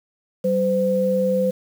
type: tone pair together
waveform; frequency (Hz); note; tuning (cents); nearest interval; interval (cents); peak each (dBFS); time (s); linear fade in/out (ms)
sine; 191.3 / 512.2; G3 / C5; -42 / -37; octave + perfect fourth; 1705; -22 / -18; 0.44-1.51; 10
effects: 7-bit